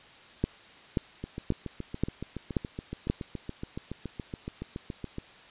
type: two click trains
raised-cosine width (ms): 3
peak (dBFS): -22 / -12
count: 29 / 6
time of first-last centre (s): 1.24-5.184 / 0.44-3.1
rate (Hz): 7.1 / 1.88
effects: white hiss -52 dBFS RMS until 5.5 s + resampled to 8000 Hz